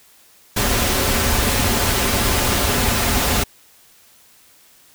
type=noise with comb filter; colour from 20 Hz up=pink; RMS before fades=-18 dBFS; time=0.56-3.44 s; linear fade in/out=10 ms; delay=6.3 ms; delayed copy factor=-0.5; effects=white hiss -51 dBFS RMS until 4.94 s